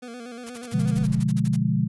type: tone with vibrato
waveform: 25% pulse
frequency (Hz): 240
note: B3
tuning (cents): -49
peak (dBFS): -32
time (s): 0.02-1.06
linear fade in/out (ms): 10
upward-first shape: square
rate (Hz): 8.4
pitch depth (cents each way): 59
type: noise bursts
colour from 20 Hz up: white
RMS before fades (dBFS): -39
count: 14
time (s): 0.46-1.566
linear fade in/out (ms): 10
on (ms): 40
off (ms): 42
type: chord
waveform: sine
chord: B diminished seventh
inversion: none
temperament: equal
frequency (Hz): 123.47 / 146.83 / 174.61 / 207.7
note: B2 / D3 / F3 / Ab3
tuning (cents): 0 / 0 / 0 / 0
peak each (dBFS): -25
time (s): 0.72-1.88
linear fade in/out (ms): 20
type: noise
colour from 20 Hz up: brown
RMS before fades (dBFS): -40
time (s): 0.76-1.21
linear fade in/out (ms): 5
effects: resampled to 24000 Hz